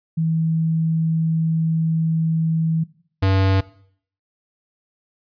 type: tone pair in turn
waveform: sine / square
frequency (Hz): 161.8 / 96.03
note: E3 / G2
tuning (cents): -32 / -35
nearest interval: major sixth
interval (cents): 903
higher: first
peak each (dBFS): -17 / -15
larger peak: second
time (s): 0.17-2.84 / 3.22-3.61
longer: first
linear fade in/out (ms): 10
effects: noise-tail reverb RT60 0.6 s tail -20 dB re dry + resampled to 11025 Hz